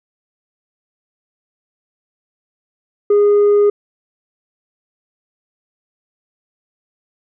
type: tone with tanh clipping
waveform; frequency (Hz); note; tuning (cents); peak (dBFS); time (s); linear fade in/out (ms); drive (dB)
sine; 411.1; G#4; -18; -9; 3.1-3.7; 5; 2
effects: none